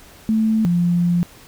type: tone pair in turn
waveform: sine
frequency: 220 / 173.93 Hz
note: A3 / F3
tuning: 0 / -7 cents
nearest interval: major third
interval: 407 cents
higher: first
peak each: -14 dBFS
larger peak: neither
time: 0.29-0.65 / 0.65-1.23 s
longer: second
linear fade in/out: 0 ms
effects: pink hiss -45 dBFS RMS until 1.47 s